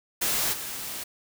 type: noise with level steps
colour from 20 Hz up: white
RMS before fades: -26 / -35 dBFS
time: 0.21-1.04 s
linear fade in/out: 10 ms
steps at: 0.52 s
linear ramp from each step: 20 ms
effects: none